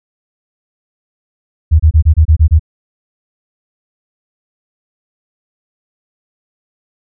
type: tone bursts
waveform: sine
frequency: 78.7 Hz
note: D#2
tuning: 20 cents sharp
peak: -3 dBFS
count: 8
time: 1.71-2.595 s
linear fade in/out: 20 ms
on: 87 ms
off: 27 ms
effects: none